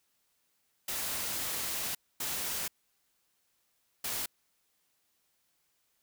white noise bursts at uneven times, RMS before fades -35 dBFS, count 3, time 0.88-1.95 / 2.2-2.68 / 4.04-4.26 s, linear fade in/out 5 ms, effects white hiss -75 dBFS RMS until 6.02 s

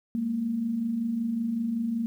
sine tone pair together, 206.2 / 231.5 Hz, G#3 / A#3, -12 / -12 cents, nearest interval major second, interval 200 cents, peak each -35 / -26 dBFS, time 0.15-2.06 s, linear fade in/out 0 ms, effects 10-bit

